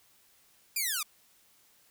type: linear sweep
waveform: 5% pulse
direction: down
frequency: 2459 to 1141 Hz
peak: -19 dBFS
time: 0.76-1.03 s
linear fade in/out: 5 ms
effects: white hiss -64 dBFS RMS until 1.9 s